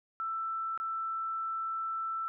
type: tone with dropouts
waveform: sine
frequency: 1329 Hz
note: E6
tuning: 14 cents sharp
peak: -32 dBFS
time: 0.2-2.28 s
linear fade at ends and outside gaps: 0 ms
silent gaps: 0.776-0.8 s
effects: none

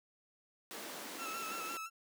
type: high-pass noise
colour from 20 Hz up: pink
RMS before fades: -46 dBFS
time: 0.71-1.77 s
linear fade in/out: 0 ms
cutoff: 240 Hz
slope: 24 dB/octave
type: tone with vibrato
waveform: 30% pulse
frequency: 1327 Hz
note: E6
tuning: 11 cents sharp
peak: -38 dBFS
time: 1.17-1.9 s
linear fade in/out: 50 ms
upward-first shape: square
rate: 5.8 Hz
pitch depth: 33 cents each way
effects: none

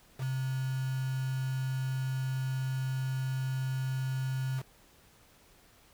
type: tone with quantisation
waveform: sine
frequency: 131.5 Hz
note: C3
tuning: 9 cents sharp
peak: -30 dBFS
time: 0.18-4.63 s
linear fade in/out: 50 ms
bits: 7
effects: pink hiss -61 dBFS RMS until 5.93 s

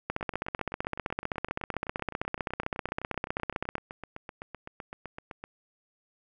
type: two click trains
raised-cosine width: 0.5 ms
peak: -14 / -24 dBFS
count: 58 / 42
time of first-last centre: 0.1-3.754 / 0.21-5.44 s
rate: 15.6 / 7.84 Hz
effects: none

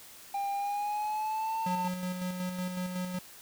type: tone with pitch glide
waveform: triangle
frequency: 799 to 896.8 Hz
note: G5 to A5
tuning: +33 to +33 cents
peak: -28 dBFS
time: 0.34-1.88 s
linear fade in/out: 5 ms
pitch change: +200 cents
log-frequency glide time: 0.54-1.59 s
type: tone with tremolo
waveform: square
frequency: 181.9 Hz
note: F#3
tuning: 29 cents flat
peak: -32 dBFS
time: 1.66-3.19 s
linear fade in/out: 5 ms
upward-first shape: square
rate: 5.4 Hz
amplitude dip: 40%
effects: white hiss -51 dBFS RMS until 3.41 s

